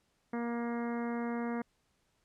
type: harmonic tone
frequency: 236 Hz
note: A#3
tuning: 22 cents sharp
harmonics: 1 / 2 / 3 / 4 / 5 / 6 / 7 / 8 / 9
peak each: -34 / -40 / -44 / -46 / -48 / -50 / -51 / -52 / -53 dBFS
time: 0.33-1.62 s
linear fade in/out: 5 ms
effects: pink hiss -75 dBFS RMS until 2.24 s + low-pass 10000 Hz 12 dB/octave